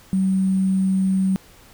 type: tone with sample-and-hold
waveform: sine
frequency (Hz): 190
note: F#3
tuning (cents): +46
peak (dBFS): -16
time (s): 0.13-1.36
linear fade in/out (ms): 0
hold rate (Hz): 8820
effects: pink hiss -49 dBFS RMS until 1.73 s